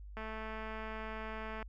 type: click train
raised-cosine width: 0.5 ms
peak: -29 dBFS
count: 320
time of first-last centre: 0.17-1.627 s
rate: 219 Hz
effects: added 50 Hz sine -46 dBFS peak until 1.68 s